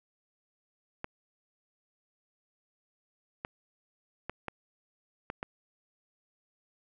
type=clicks; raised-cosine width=0.5 ms; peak=-20 dBFS; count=6; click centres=1.044 / 3.449 / 4.296 / 4.483 / 5.301 / 5.429 s; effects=none